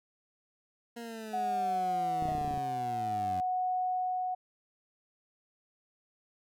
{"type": "linear sweep", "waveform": "20% pulse", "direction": "down", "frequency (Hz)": [236.8, 89], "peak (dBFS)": -35, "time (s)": [0.96, 3.41], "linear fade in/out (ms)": 10}
{"type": "tone with tremolo", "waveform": "sine", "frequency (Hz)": 736, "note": "F#5", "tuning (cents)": -9, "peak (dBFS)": -28, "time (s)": [1.33, 4.35], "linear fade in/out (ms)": 10, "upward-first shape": "sine", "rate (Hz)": 0.53, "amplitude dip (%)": 35}
{"type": "clicks", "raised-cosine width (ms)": 3, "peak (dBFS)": -27, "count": 12, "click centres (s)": [2.224, 2.255, 2.288, 2.32, 2.351, 2.382, 2.413, 2.447, 2.478, 2.51, 2.54, 2.576]}
{"type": "tone with exponential decay", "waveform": "triangle", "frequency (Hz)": 640, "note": "D#5", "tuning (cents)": 49, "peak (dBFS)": -32, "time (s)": [2.28, 2.47], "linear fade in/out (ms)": 2, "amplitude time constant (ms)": 40}
{"effects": []}